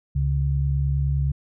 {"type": "tone pair together", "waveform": "sine", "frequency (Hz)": [69.7, 139.4], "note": ["C#2", "C#3"], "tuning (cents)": [10, 10], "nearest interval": "octave", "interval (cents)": 1200, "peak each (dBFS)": -22, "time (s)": [0.15, 1.32], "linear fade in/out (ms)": 10, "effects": []}